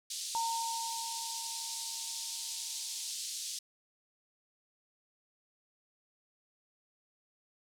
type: band-pass noise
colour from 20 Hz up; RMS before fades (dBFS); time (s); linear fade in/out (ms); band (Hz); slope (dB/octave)
pink; -40; 0.1-3.59; 5; 3900 to 9600; 24
type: tone with exponential decay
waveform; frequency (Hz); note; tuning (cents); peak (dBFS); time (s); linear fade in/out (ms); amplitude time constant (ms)
sine; 916; A#5; -31; -30; 0.35-3.11; 0; 600
effects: none